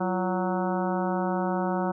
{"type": "harmonic tone with a mistuned harmonic", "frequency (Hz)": 185, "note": "F#3", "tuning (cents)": 0, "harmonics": [1, 2, 3, 4, 5, 6, 7, 8], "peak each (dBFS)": [-28, -31, -33, -32, -33, -40, -38, -41], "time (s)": [0, 1.92], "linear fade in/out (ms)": 10, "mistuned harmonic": 2, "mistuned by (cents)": -95, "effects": []}